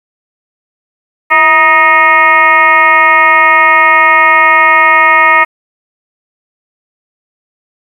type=tone with frequency modulation; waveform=sine; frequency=1557 Hz; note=G6; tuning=12 cents flat; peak=-3 dBFS; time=1.3-5.45 s; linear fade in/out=20 ms; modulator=304 Hz; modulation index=2.4; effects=7-bit

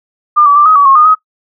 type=tone with pitch steps; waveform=sine; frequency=1201 / 1147 / 1179 / 1263 / 1139 / 1084 / 1224 / 1264 Hz; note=D6 / D6 / D6 / D#6 / C#6 / C#6 / D#6 / D#6; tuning=+38 / -41 / +6 / +26 / +47 / -39 / -29 / +27 cents; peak=-3 dBFS; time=0.36-1.152 s; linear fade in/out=20 ms; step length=99 ms; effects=noise-tail reverb RT60 0.1 s tail -20 dB re dry

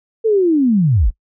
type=linear sweep; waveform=sine; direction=down; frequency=457.4 to 32.7 Hz; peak=-10 dBFS; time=0.24-1.11 s; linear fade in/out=20 ms; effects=noise-tail reverb RT60 0.1 s tail -22 dB re dry

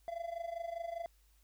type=tone with amplitude modulation; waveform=triangle; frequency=678 Hz; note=E5; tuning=49 cents sharp; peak=-33 dBFS; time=0.08-1.06 s; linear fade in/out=0 ms; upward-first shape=sine; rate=25 Hz; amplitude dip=80%; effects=added 51 Hz sine -65 dBFS peak until 1.43 s + white hiss -73 dBFS RMS until 1.43 s

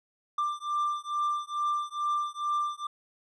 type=beating tone pair; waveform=triangle; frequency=1184 / 1186.3 Hz; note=D6 / D6; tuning=+14 / +17 cents; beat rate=2.3 Hz; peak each=-29 dBFS; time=0.38-2.87 s; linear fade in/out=5 ms; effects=resampled to 24000 Hz

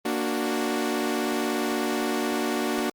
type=chord; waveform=sawtooth; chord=Bb augmented; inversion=none; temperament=equal; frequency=233.1 / 293.7 / 370 Hz; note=Bb3 / D4 / F#4; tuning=0 / 0 / 0 cents; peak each=-25 dBFS; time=0.05-2.9 s; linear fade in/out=5 ms; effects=Opus 32 kbps

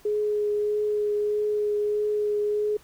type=tone with vibrato; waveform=sine; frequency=418.5 Hz; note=G#4; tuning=13 cents sharp; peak=-22 dBFS; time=0.05-2.77 s; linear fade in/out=5 ms; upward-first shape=triangle; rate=1.6 Hz; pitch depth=13 cents each way; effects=pink hiss -55 dBFS RMS until 2.83 s

